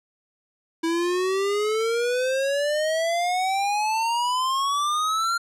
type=exponential sweep; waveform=square; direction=up; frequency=325.8 to 1396.9 Hz; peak=-22 dBFS; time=0.83-5.38 s; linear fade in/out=10 ms; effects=low-pass 9000 Hz 12 dB/octave